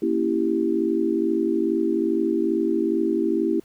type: chord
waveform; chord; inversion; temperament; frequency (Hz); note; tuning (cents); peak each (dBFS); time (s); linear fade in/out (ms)
sine; A# diminished seventh; none; equal; 233.1 / 277.2 / 329.6 / 392; A#3 / C#4 / E4 / G4; 0 / 0 / 0 / 0; -27 / -28 / -22 / -25; 0.02-3.6; 5
effects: pink hiss -58 dBFS RMS until 3.64 s